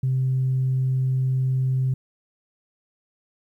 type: tone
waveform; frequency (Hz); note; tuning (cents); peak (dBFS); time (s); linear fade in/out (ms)
sine; 130.5; C3; -4; -18; 0.03-1.94; 5
effects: tanh soft clip ceiling -15 dBFS + 10-bit